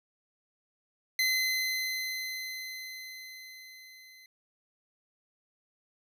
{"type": "tone with level ramp", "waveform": "25% pulse", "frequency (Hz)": 2048, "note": "C7", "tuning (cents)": -38, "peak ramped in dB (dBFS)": [-21, -49], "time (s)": [1.19, 4.26], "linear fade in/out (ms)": 2, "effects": []}